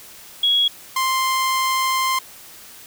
sine / sawtooth tone pair in turn, 3327 / 1047.9 Hz, G#7 / C6, +2 / +2 cents, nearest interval octave + minor sixth, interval 2000 cents, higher first, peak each -14 dBFS, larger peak neither, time 0.43-0.68 / 0.96-2.19 s, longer second, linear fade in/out 5 ms, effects white hiss -42 dBFS RMS until 2.86 s

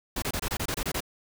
pink noise bursts, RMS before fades -30 dBFS, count 10, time 0.16-1.005 s, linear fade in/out 5 ms, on 62 ms, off 25 ms, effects none

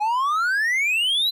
triangle exponential sweep, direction up, 820 to 4073 Hz, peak -17 dBFS, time 0-1.31 s, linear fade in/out 20 ms, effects none

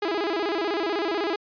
sawtooth tone with vibrato, 370.1 Hz, F#4, in tune, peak -20 dBFS, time 0.02-1.36 s, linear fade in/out 5 ms, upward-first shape square, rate 16 Hz, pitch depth 190 cents each way, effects resampled to 11025 Hz

